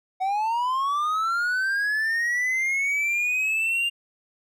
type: linear sweep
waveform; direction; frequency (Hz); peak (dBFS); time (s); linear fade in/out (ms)
triangle; up; 740 to 2810; -20; 0.2-3.9; 20
effects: none